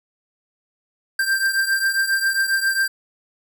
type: beating tone pair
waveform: square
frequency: 1577 / 1584.4 Hz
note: G6 / G6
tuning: +10 / +18 cents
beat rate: 7.4 Hz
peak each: -20 / -24 dBFS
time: 1.19-2.88 s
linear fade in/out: 5 ms
effects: none